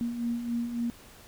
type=beating tone pair; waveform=sine; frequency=233.1 / 236.7 Hz; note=A#3 / A#3; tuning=0 / +27 cents; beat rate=3.6 Hz; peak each=-37 / -29 dBFS; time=0.01-0.9 s; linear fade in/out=0 ms; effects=pink hiss -52 dBFS RMS until 1.27 s